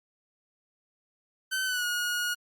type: tone with pitch glide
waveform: sawtooth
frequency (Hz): 1530 to 1444.1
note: G6 to F#6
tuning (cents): -42 to -42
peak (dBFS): -24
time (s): 1.51-2.35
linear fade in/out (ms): 20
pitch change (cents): -100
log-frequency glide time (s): 1.65-1.85
effects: Opus 48 kbps